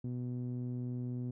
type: tone with low-pass filter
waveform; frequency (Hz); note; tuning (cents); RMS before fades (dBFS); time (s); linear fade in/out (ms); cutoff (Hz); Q
sawtooth; 123.6; B2; +2; -38; 0.04-1.31; 5; 260; 1.6
effects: none